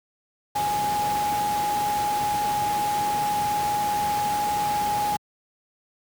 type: tone in noise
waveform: sine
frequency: 830.6 Hz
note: G#5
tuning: in tune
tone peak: -22 dBFS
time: 0.55-5.17 s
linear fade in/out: 10 ms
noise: pink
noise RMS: -32 dBFS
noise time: 0.55-5.17 s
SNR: +7 dB
effects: high-pass 100 Hz 12 dB/octave